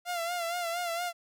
sawtooth tone with vibrato, 690 Hz, F5, 21 cents flat, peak -27 dBFS, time 0.05-1.13 s, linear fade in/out 50 ms, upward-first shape sine, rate 4.3 Hz, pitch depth 59 cents each way, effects none

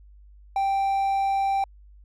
triangle tone, 784 Hz, G5, in tune, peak -19 dBFS, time 0.56-1.64 s, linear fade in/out 2 ms, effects added 50 Hz sine -47 dBFS peak until 2.04 s

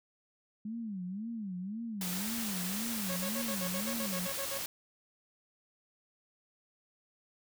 sine tone with vibrato, 204.5 Hz, G#3, 26 cents flat, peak -36 dBFS, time 0.65-4.27 s, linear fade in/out 5 ms, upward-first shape sine, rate 1.9 Hz, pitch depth 230 cents each way
white noise, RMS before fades -38 dBFS, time 2.01-4.66 s, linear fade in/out 2 ms
sawtooth tone bursts, 550 Hz, C#5, 14 cents flat, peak -34 dBFS, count 12, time 3.09-4.584 s, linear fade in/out 10 ms, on 75 ms, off 54 ms
effects none

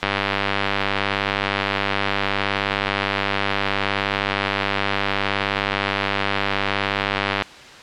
click train, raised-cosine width 0.3 ms, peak -3 dBFS, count 735, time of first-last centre 0.03-7.422 s, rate 99.3 Hz, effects white hiss -40 dBFS RMS until 7.82 s + low-pass 4000 Hz 12 dB/octave

